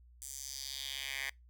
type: tone with high-pass filter sweep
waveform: 10% pulse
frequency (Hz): 136.1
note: C#3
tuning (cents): -31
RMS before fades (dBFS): -42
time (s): 0.22-1.3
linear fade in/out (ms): 0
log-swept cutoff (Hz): 8100 to 1900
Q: 2.5
effects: noise-tail reverb RT60 0.2 s tail -26 dB re dry + added 60 Hz sine -57 dBFS peak until 1.49 s